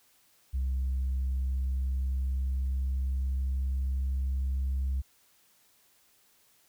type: tone with pitch glide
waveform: sine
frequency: 65.41 to 66.59 Hz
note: C2 to C2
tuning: 0 to +31 cents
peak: -25 dBFS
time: 0.53-5.02 s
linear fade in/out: 20 ms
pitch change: +31 cents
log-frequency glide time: 1.19-4.89 s
effects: tanh soft clip ceiling -25 dBFS + white hiss -65 dBFS RMS until 6.68 s